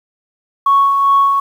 sine tone with tremolo, 1108.7 Hz, C#6, in tune, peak -6 dBFS, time 0.66-1.4 s, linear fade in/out 5 ms, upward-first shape sine, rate 2.5 Hz, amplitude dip 40%, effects tanh soft clip ceiling -3 dBFS + 7-bit

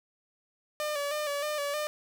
sawtooth tone with vibrato, 587 Hz, D5, 1 cent flat, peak -26 dBFS, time 0.8-1.87 s, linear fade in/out 0 ms, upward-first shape square, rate 3.2 Hz, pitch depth 45 cents each way, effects none

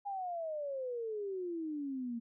sine exponential sweep, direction down, 820 to 228.5 Hz, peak -36 dBFS, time 0.05-2.2 s, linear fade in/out 20 ms, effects none

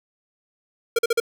square tone bursts, 464.7 Hz, A#4, 5 cents flat, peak -17 dBFS, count 4, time 0.96-1.201 s, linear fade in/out 5 ms, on 28 ms, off 43 ms, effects none

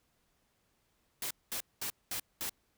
white noise bursts, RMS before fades -37 dBFS, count 5, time 1.22-2.495 s, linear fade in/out 2 ms, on 87 ms, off 210 ms, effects pink hiss -75 dBFS RMS until 2.77 s

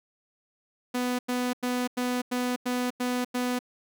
sawtooth tone bursts, 248.2 Hz, B3, 9 cents sharp, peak -22 dBFS, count 8, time 0.94-3.591 s, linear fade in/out 10 ms, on 250 ms, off 93 ms, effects none

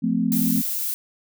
sine chord, F major, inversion none, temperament equal with one note detuned, 174.61 / 220 / 257.4 Hz, F3 / A3 / C4, 0 / 0 / -28 cents, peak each -25 / -22 / -23 dBFS, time 0.02-0.62 s, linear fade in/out 20 ms
violet noise, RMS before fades -26 dBFS, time 0.32-0.94 s, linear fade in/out 0 ms
effects none

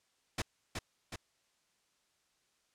pink noise with echo, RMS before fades -34 dBFS, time 0.38-0.42 s, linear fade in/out 5 ms, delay 370 ms, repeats 2, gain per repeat -4 dB, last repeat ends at 1.16 s, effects white hiss -75 dBFS RMS until 2.74 s + low-pass 8000 Hz 12 dB/octave

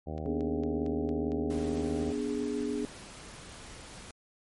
harmonic tone, 77.78 Hz, D#2, in tune, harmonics 1 / 2 / 3 / 4 / 5 / 6 / 7 / 8 / 9 / 10, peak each -38 / -41 / -43 / -44 / -45 / -46 / -46 / -47 / -48 / -48 dBFS, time 0.06-2.13 s, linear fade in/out 20 ms
click train, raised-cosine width 0.2 ms, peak -34 dBFS, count 8, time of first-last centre 0.18-1.775 s, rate 4.39 Hz
sine chord, G# diminished, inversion first, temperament equal, 246.9 / 293.7 / 415.3 Hz, B3 / D4 / G#4, 0 / 0 / 0 cents, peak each -34 dBFS, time 0.26-2.85 s, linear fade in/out 0 ms
pink noise, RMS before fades -47 dBFS, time 1.5-4.11 s, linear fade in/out 2 ms
effects MP3 48 kbps

